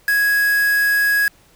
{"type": "tone with quantisation", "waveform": "triangle", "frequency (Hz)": 1661.2, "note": "G#6", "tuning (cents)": 0, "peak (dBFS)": -12, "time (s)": [0.08, 1.28], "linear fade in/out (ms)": 2, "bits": 4, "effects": ["pink hiss -53 dBFS RMS until 1.55 s"]}